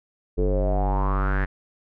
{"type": "tone with low-pass filter sweep", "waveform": "square", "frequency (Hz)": 48.25, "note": "G1", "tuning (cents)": -27, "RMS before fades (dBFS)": -22, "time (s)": [0.37, 1.46], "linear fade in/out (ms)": 20, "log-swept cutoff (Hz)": [410, 1800], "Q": 6.7, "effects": []}